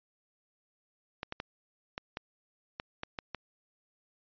clicks, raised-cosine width 0.3 ms, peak -20 dBFS, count 9, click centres 1.231 / 1.324 / 1.401 / 1.979 / 2.171 / 2.799 / 3.034 / 3.188 / 3.347 s, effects resampled to 11025 Hz

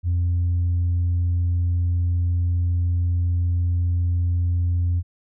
sine tone, 87.31 Hz, F2, in tune, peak -16 dBFS, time 0.03-5.03 s, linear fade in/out 50 ms, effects tanh soft clip ceiling -16 dBFS

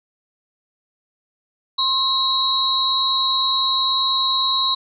sine tone cluster, 1059 / 3890 / 4189 Hz, C6 / B7 / C8, +21 / -27 / +1 cents, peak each -22 / -19 / -23 dBFS, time 1.78-4.75 s, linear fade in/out 10 ms, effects none

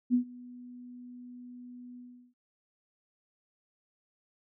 sine tone with ADSR envelope, 246.4 Hz, B3, 4 cents flat, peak -20 dBFS, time 0.1-2.34 s, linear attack 40 ms, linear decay 99 ms, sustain -24 dB, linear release 370 ms, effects none

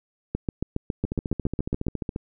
two click trains, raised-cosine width 3 ms, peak -12 / -15 dBFS, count 12 / 17, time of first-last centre 0.35-1.867 / 1.05-2.161 s, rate 7.25 / 14.4 Hz, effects none

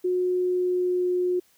sine tone with pitch glide, 363.1 to 360.2 Hz, F#4 to F#4, -33 to -46 cents, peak -21 dBFS, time 0.04-1.4 s, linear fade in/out 10 ms, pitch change -13 cents, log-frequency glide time 0.33-1.11 s, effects white hiss -62 dBFS RMS until 1.57 s

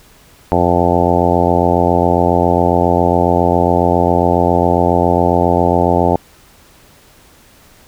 harmonic tone, 87.31 Hz, F2, in tune, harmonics 1 / 2 / 3 / 4 / 5 / 6 / 7 / 8 / 9 / 10, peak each -19 / -19 / -19 / -19 / -19 / -19 / -19 / -19 / -19 / -19 dBFS, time 0.52-6.16 s, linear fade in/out 0 ms, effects pink hiss -46 dBFS RMS until 7.87 s

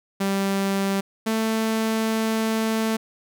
sawtooth tone pair in turn, 196 / 221.8 Hz, G3 / A3, 0 / +14 cents, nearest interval major second, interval 214 cents, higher second, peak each -17 dBFS, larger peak neither, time 0.2-1.01 / 1.26-2.97 s, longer second, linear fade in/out 10 ms, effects none

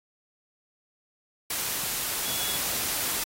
sine tone in noise, 3374 Hz, G#7, 27 cents sharp, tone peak -35 dBFS, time 2.25-2.57 s, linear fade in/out 5 ms, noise white, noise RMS -29 dBFS, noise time 1.5-3.24 s, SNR -9 dB, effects AAC 48 kbps

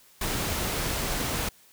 pink noise, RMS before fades -29 dBFS, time 0.21-1.49 s, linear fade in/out 5 ms, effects white hiss -57 dBFS RMS until 1.72 s

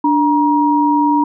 sine tone pair together, 293.7 / 948.7 Hz, D4 / A#5, 0 / +30 cents, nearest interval octave + minor sixth, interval 2030 cents, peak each -13 dBFS, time 0.04-1.24 s, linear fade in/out 5 ms, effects none

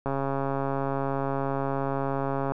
click train, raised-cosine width 1 ms, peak -15 dBFS, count 338, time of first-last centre 0.06-2.52 s, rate 137 Hz, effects none

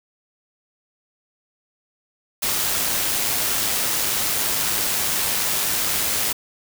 white noise with amplitude modulation, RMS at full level -21 dBFS, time 2.42-6.33 s, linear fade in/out 10 ms, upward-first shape sine, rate 106 Hz, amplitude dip 25%, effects none

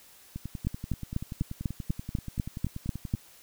two click trains, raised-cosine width 5 ms, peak -15 / -23 dBFS, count 11 / 30, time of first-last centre 0.67-3.139 / 0.36-3.148 s, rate 4.05 / 10.4 Hz, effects white hiss -55 dBFS RMS until 3.42 s

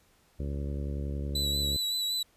harmonic tone, 70.8 Hz, C#2, 37 cents sharp, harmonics 1 / 2 / 3 / 4 / 5 / 6 / 7 / 8, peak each -32 / -38 / -42 / -44 / -46 / -48 / -49 / -50 dBFS, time 0.39-1.77 s, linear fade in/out 10 ms
40% pulse tone with vibrato, 3951 Hz, B7, in tune, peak -27 dBFS, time 1.35-2.23 s, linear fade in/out 5 ms, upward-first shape sine, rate 5.3 Hz, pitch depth 28 cents each way
effects pink hiss -65 dBFS RMS until 2.36 s + resampled to 32000 Hz

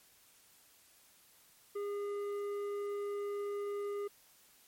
sine tone with tanh clipping, 407.2 Hz, G#4, 34 cents flat, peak -37 dBFS, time 1.75-4.08 s, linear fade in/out 10 ms, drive 9 dB, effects white hiss -64 dBFS RMS until 4.67 s + MP3 64 kbps

